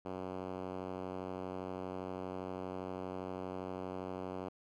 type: tone with band-pass filter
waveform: 5% pulse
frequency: 92.5 Hz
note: F#2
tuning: in tune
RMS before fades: -42 dBFS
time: 0.05-4.49 s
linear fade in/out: 5 ms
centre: 330 Hz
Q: 0.58
effects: none